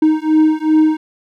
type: beating tone pair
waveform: triangle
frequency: 310.5 / 313.1 Hz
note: D#4 / D#4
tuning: -3 / +11 cents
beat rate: 2.6 Hz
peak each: -11 dBFS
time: 0.02-0.97 s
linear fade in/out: 5 ms
effects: none